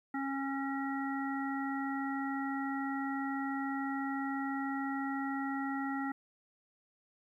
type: harmonic tone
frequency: 273.4 Hz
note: C#4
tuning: 24 cents flat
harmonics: 1 / 3 / 5 / 7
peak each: -35 / -40 / -42 / -43 dBFS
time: 0.14-6.12 s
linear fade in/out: 5 ms
effects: 12-bit